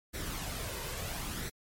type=noise with flanger; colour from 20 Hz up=pink; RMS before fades=-38 dBFS; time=0.13-1.5 s; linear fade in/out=20 ms; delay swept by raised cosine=0.51 to 2.01 ms; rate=0.74 Hz; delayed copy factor=+0.5; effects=MP3 64 kbps